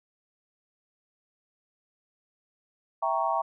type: chord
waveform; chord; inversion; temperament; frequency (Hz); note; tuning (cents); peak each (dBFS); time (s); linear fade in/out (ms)
sine; E diminished seventh; none; equal; 659.3 / 784 / 932.3 / 1108.7; E5 / G5 / Bb5 / Db6; 0 / 0 / 0 / 0; -30 / -30 / -29 / -30; 3.02-3.42; 10
effects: none